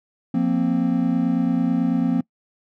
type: chord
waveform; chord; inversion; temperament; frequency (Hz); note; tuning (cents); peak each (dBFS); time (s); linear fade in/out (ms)
triangle; F suspended fourth; none; just; 174.61 / 232.8 / 261.9; F3 / Bb3 / C4; 0 / -2 / +2; -21 / -20 / -19; 0.34-2.21; 5
effects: noise-tail reverb RT60 0.1 s tail -23 dB re dry